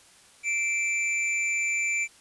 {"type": "tone with amplitude modulation", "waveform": "square", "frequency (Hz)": 2341, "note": "D7", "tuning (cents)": -6, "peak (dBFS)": -23, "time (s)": [0.43, 2.08], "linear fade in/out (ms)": 50, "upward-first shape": "sine", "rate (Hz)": 238, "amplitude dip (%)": 45, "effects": ["white hiss -55 dBFS RMS until 2.2 s", "resampled to 24000 Hz"]}